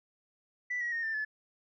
sine tone with pitch steps, 1975.5 / 1910.4 / 1847.5 / 1786.6 / 1727.7 Hz, B6 / A#6 / A#6 / A6 / A6, 0 / +42 / -16 / +26 / -32 cents, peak -30 dBFS, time 0.7-1.25 s, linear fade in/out 10 ms, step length 110 ms, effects tanh soft clip ceiling -27 dBFS

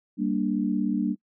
sine chord, G minor, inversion none, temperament equal, 196 / 233.1 / 293.7 Hz, G3 / Bb3 / D4, 0 / 0 / 0 cents, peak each -27 dBFS, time 0.17-1.16 s, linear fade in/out 50 ms, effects noise-tail reverb RT60 0.1 s tail -26 dB re dry

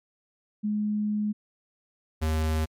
sine / square tone pair in turn, 210.1 / 78.7 Hz, G#3 / D#2, +20 / +20 cents, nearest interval octave + perfect fourth, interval 1700 cents, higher first, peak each -24 dBFS, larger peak neither, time 0.63-1.33 / 2.21-2.66 s, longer first, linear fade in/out 20 ms, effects MP3 96 kbps

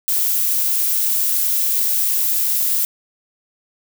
violet noise, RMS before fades -18 dBFS, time 0.08-2.85 s, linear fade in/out 0 ms, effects none

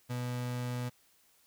35% pulse tone, 123.47 Hz, B2, in tune, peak -32 dBFS, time 0.09-0.9 s, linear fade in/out 20 ms, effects white hiss -67 dBFS RMS until 1.46 s

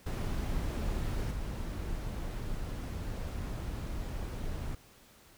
brown noise with level steps, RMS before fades -33 / -37 dBFS, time 0.06-4.75 s, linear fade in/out 5 ms, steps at 1.31 s, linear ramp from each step 2 ms, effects pink hiss -59 dBFS RMS until 5.37 s

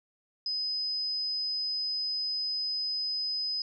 sine tone, 5030 Hz, D#8, 18 cents sharp, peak -29 dBFS, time 0.46-3.62 s, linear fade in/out 2 ms, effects none

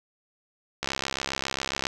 click train, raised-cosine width 0.2 ms, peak -10 dBFS, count 71, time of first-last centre 0.83-1.869 s, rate 67.4 Hz, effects none

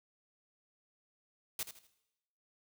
white noise with echo, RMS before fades -37 dBFS, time 1.59-1.63 s, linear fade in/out 2 ms, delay 80 ms, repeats 3, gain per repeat -10 dB, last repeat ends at 1.87 s, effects noise-tail reverb RT60 0.9 s tail -18 dB re dry

